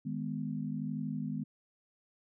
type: chord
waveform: sine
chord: G# minor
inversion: second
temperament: just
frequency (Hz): 155.74 / 207.7 / 249.2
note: D#3 / G#3 / B3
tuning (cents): +2 / 0 / +16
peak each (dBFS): -38 / -38 / -38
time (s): 0.05-1.44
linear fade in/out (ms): 10
effects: none